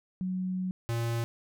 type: tone pair in turn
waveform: sine / square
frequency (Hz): 185 / 116.54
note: F#3 / A#2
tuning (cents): 0 / 0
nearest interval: minor sixth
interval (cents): 800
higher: first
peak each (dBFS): -29 / -29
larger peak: neither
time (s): 0.21-0.71 / 0.89-1.24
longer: first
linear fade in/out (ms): 0
effects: none